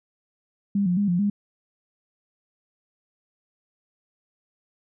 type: tone with pitch steps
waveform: sine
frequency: 200.4 / 177.7 / 203.4 / 175.5 / 204 Hz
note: G3 / F3 / G#3 / F3 / G#3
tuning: +38 / +30 / -36 / +9 / -31 cents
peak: -19 dBFS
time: 0.75-1.3 s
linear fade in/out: 5 ms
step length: 110 ms
effects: none